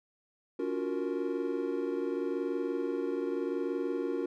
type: chord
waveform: triangle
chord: Gb major seventh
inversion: second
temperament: equal with one note detuned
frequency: 284 / 349.2 / 370 / 466.2 Hz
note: Db4 / F4 / Gb4 / Bb4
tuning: +42 / 0 / 0 / 0 cents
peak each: -34 dBFS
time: 0.59-4.26 s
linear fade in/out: 5 ms
effects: none